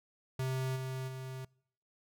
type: tone with level steps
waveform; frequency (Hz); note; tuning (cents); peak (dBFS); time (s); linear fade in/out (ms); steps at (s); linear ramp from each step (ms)
square; 130.81; C3; 0; -33 / -37 / -41; 0.39-1.45; 5; 0.75 / 1.07; 20
effects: noise-tail reverb RT60 0.7 s tail -26 dB re dry